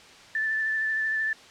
sine tone with vibrato, 1760 Hz, A6, in tune, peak -24 dBFS, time 0.35-1.33 s, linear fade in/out 2 ms, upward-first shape sine, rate 13 Hz, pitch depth 17 cents each way, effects white hiss -49 dBFS RMS until 1.5 s + low-pass 5000 Hz 12 dB/octave

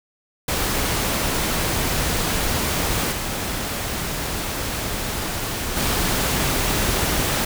pink noise with level steps, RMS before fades -22 / -26 / -21 dBFS, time 0.48-7.45 s, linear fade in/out 5 ms, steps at 3.11 / 5.76 s, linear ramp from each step 20 ms, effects none

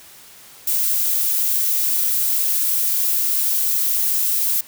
violet noise, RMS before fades -19 dBFS, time 0.67-4.61 s, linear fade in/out 5 ms, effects white hiss -44 dBFS RMS until 4.67 s

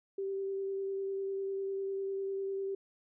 sine tone with vibrato, 390 Hz, G4, 9 cents flat, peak -33 dBFS, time 0.18-2.75 s, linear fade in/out 5 ms, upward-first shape square, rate 10 Hz, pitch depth 9 cents each way, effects none

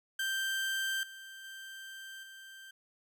30% pulse tone with level steps, 1568 Hz, G6, in tune, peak -29 / -44 / -42 / -46 dBFS, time 0.19-2.71 s, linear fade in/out 5 ms, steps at 1.03 / 1.44 / 2.23 s, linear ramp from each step 2 ms, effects none

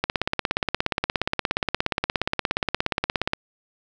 click train, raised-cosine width 0.3 ms, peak -5 dBFS, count 57, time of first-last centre 0.04-3.334 s, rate 17 Hz, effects none

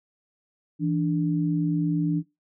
sine tone pair together, 164.83 / 293.7 Hz, E3 / D4, 0 / 0 cents, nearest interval minor seventh, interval 1000 cents, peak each -24 dBFS, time 0.79-2.23 s, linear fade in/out 50 ms, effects noise-tail reverb RT60 0.2 s tail -19 dB re dry

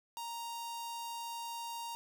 sawtooth tone with notch filter, 932.3 Hz, A#5, in tune, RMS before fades -42 dBFS, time 0.17-1.95 s, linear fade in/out 0 ms, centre 1900 Hz, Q 1.5, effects none

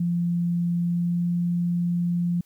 sine tone with pitch glide, 172.7 to 173.8 Hz, F3 to F3, -19 to -8 cents, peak -21 dBFS, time 0-2.41 s, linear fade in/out 5 ms, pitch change +11 cents, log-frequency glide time 0.82-1.27 s, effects white hiss -64 dBFS RMS until 2.45 s

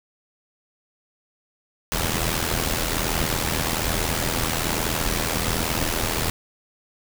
pink noise with amplitude modulation, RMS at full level -21 dBFS, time 1.92-6.3 s, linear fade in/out 0 ms, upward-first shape sine, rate 81.2 Hz, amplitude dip 70%, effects none

